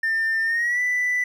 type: tone with pitch glide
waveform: triangle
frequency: 1798 to 1983.5 Hz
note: A6 to B6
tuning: +37 to +7 cents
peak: -17 dBFS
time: 0.03-1.24 s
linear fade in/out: 5 ms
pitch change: +170 cents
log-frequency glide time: 0.45-0.81 s
effects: tanh soft clip ceiling -15 dBFS